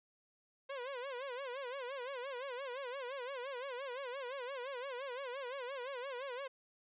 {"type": "tone with vibrato", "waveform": "sawtooth", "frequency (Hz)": 520, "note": "C5", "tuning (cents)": -11, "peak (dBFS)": -37, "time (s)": [0.69, 6.48], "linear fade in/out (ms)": 10, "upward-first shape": "sine", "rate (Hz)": 5.8, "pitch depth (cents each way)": 140, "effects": ["resampled to 8000 Hz"]}